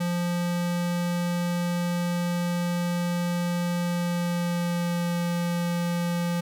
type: tone with pitch glide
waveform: square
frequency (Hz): 174.61 to 173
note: F3 to F3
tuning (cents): 0 to -16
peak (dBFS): -25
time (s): 0-6.41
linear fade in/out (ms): 10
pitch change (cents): -16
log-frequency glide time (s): 3.8-5.1
effects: none